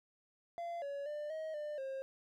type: tone with pitch steps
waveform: triangle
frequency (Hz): 685 / 564 / 595 / 632 / 597 / 535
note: F5 / C#5 / D5 / D#5 / D5 / C5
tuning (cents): -34 / +30 / +22 / +27 / +28 / +38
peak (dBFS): -37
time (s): 0.58-2.02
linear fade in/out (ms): 0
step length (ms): 240
effects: none